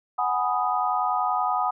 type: chord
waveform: sine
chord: G# minor seventh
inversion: third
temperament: equal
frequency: 740 / 830.6 / 987.8 / 1244.5 Hz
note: F#5 / G#5 / B5 / D#6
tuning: 0 / 0 / 0 / 0 cents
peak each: -26 / -28 / -29 / -26 dBFS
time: 0.18-1.71 s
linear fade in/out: 10 ms
effects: none